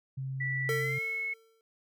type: tone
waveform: sine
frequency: 133.3 Hz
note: C3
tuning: 33 cents sharp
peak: -33 dBFS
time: 0.17-0.99 s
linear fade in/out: 10 ms
type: tone with pitch glide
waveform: sine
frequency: 1962 to 2190 Hz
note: B6 to C#7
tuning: -12 to -22 cents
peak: -31 dBFS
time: 0.4-1.34 s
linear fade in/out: 10 ms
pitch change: +190 cents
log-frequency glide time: 0.79-1.02 s
type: tone with exponential decay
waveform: square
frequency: 450 Hz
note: A4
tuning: 39 cents sharp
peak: -29 dBFS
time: 0.69-1.61 s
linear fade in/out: 1 ms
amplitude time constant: 200 ms
effects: none